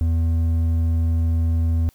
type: tone with hard clipping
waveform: sine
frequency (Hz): 82.41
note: E2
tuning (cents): 0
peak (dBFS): -18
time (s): 0.01-1.89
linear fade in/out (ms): 0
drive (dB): 5
effects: white hiss -58 dBFS RMS until 1.94 s